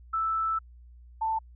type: tone pair in turn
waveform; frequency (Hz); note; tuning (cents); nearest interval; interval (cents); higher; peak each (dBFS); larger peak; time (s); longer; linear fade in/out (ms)
sine; 1318.5 / 886.9; E6 / A5; 0 / +14; perfect fifth; 686; first; -25; neither; 0.13-0.59 / 1.21-1.39; first; 10
effects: added 60 Hz sine -48 dBFS peak until 1.55 s